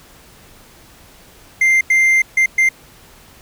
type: tone bursts at uneven times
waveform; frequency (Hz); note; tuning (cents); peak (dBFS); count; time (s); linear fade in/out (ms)
triangle; 2093; C7; 0; -8; 4; 1.61-1.81 / 1.9-2.22 / 2.37-2.46 / 2.58-2.69; 5
effects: pink hiss -45 dBFS RMS until 3.41 s